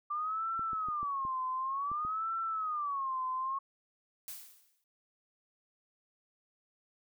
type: tone with vibrato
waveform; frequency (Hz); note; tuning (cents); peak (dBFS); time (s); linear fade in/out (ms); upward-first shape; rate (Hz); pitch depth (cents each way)
sine; 1174.7; D6; 0; -32; 0.1-3.59; 10; sine; 0.55; 230
type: clicks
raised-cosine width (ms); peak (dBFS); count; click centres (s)
3; -35; 7; 0.594 / 0.732 / 0.886 / 1.03 / 1.251 / 1.916 / 2.05
type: noise with exponential decay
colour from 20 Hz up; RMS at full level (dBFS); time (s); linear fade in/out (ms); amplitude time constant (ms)
blue; -41; 4.28-4.84; 1; 120
effects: none